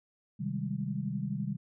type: chord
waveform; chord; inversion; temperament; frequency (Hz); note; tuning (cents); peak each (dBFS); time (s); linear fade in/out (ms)
sine; Ab major seventh; first; equal; 130.81 / 155.56 / 196 / 207.7; C3 / Eb3 / G3 / Ab3; 0 / 0 / 0 / 0; -37 / -37 / -35 / -40; 0.39-1.57; 20
effects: none